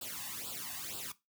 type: noise with flanger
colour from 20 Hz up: white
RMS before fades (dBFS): -42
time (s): 0.01-1.12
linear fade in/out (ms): 5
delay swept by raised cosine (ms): 0.24 to 1.12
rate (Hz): 2.1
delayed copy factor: +0.85
effects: noise-tail reverb RT60 0.2 s tail -17 dB re dry + high-pass 80 Hz 12 dB/octave